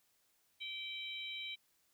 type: harmonic tone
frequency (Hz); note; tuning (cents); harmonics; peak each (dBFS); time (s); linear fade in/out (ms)
776; G5; -18; 3 / 4 / 5; -45 / -46 / -46; 0.6-1.56; 20
effects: white hiss -75 dBFS RMS until 1.93 s